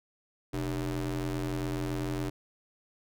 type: ring-modulated tone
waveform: 30% pulse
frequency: 87.31 Hz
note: F2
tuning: in tune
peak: -25 dBFS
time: 0.53-2.3 s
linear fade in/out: 10 ms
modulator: 213 Hz
effects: none